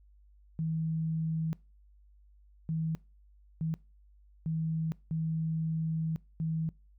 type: tone bursts at uneven times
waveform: sine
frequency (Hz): 160.4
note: E3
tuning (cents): -47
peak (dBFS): -29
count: 6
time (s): 0.59-1.53 / 2.69-2.95 / 3.61-3.74 / 4.46-4.92 / 5.11-6.16 / 6.4-6.69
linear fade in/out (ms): 0
effects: noise-tail reverb RT60 0.3 s tail -23 dB re dry + added 50 Hz sine -57 dBFS peak until 6.98 s